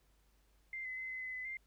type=tone with pitch steps; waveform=sine; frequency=2090 / 2026 / 2052 / 2040 / 2029 / 2015 / 2097 Hz; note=C7 / B6 / C7 / C7 / B6 / B6 / C7; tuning=-2 / +44 / -34 / -44 / +46 / +34 / +3 cents; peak=-40 dBFS; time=0.73-1.57 s; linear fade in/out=2 ms; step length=120 ms; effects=added 50 Hz sine -69 dBFS peak until 1.66 s + pink hiss -75 dBFS RMS until 1.66 s